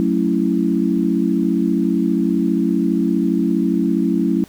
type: chord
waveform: sine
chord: F# minor seventh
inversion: none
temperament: equal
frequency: 185 / 220 / 277.2 / 329.6 Hz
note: F#3 / A3 / C#4 / E4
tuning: 0 / 0 / 0 / 0 cents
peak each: -20 dBFS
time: 0-4.44 s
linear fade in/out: 0 ms
effects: pink hiss -47 dBFS RMS until 4.48 s